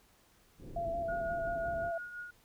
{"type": "low-pass noise", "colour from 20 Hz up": "pink", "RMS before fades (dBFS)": -45, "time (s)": [0.58, 1.92], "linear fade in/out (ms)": 50, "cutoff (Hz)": 430, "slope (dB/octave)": 24}
{"type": "tone with vibrato", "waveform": "sine", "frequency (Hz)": 676, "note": "E5", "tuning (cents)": 43, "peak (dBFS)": -33, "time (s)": [0.76, 1.98], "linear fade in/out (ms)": 5, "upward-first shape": "square", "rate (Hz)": 5.6, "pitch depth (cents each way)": 22}
{"type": "tone with tremolo", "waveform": "sine", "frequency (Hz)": 1442, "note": "F#6", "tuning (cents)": -45, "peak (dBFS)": -39, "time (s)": [1.08, 2.31], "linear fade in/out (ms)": 10, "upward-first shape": "triangle", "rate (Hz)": 5.6, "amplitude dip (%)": 55}
{"effects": ["pink hiss -66 dBFS RMS until 2.44 s"]}